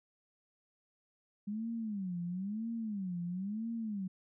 sine tone with vibrato, 200 Hz, G3, 35 cents sharp, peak -35 dBFS, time 1.47-4.08 s, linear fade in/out 10 ms, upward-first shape sine, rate 1 Hz, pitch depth 250 cents each way, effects none

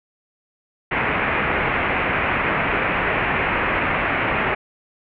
white low-pass noise, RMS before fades -21 dBFS, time 0.91-4.55 s, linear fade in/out 10 ms, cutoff 2500 Hz, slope 48 dB/octave, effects none

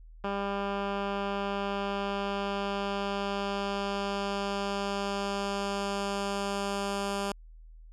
10% pulse tone with low-pass filter sweep, 199.4 Hz, G3, 30 cents sharp, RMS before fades -32 dBFS, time 0.24-7.32 s, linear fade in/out 2 ms, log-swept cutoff 2200 to 9400 Hz, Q 0.96, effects added 40 Hz sine -47 dBFS peak until 7.92 s

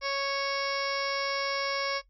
harmonic tone, 553 Hz, C#5, 4 cents flat, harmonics 1 / 2 / 3 / 4 / 5 / 6 / 7 / 8 / 9 / 10, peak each -33 / -34 / -38 / -34 / -44 / -45 / -45 / -43 / -39 / -37 dBFS, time 0.01-2.02 s, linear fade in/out 50 ms, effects noise-tail reverb RT60 0.1 s tail -18 dB re dry + added 45 Hz sine -60 dBFS peak until 2.09 s

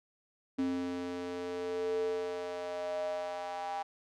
square tone with high-pass filter sweep, 88.5 Hz, F2, 23 cents sharp, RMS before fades -36 dBFS, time 0.58-3.83 s, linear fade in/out 10 ms, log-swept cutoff 280 to 800 Hz, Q 8, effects low-pass 6000 Hz 12 dB/octave

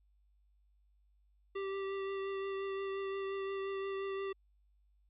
square tone with vibrato, 390.5 Hz, G4, 7 cents flat, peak -37 dBFS, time 1.55-4.33 s, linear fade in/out 10 ms, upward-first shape triangle, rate 5.7 Hz, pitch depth 15 cents each way, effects added 50 Hz sine -67 dBFS peak until 5.09 s + resampled to 8000 Hz

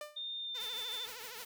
sawtooth tone with exponential decay, 597 Hz, D5, 28 cents sharp, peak -35 dBFS, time 0.01-0.26 s, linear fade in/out 2 ms, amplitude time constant 54 ms
sine tone with pitch glide, 3632 to 3547 Hz, A#7 to A7, -46 to +13 cents, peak -38 dBFS, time 0.16-1.06 s, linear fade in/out 10 ms, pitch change -41 cents, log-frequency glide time 0.38-0.77 s
5% pulse tone with vibrato, 466.2 Hz, A#4, in tune, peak -34 dBFS, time 0.54-1.45 s, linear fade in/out 20 ms, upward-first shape triangle, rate 13 Hz, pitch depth 180 cents each way
white noise with tremolo, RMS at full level -48 dBFS, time 0.6-1.45 s, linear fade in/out 2 ms, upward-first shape triangle, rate 6.5 Hz, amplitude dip 70%
effects none

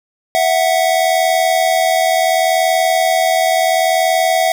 square tone pair together, 659.3 / 740 Hz, E5 / F#5, 0 / 0 cents, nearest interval major second, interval 200 cents, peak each -15 dBFS, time 0.35-4.52 s, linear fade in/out 0 ms, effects none

